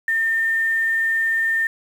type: tone with quantisation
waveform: sine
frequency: 1809 Hz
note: A6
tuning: 48 cents sharp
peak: -17 dBFS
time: 0.08-1.67 s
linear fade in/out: 2 ms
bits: 7
effects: none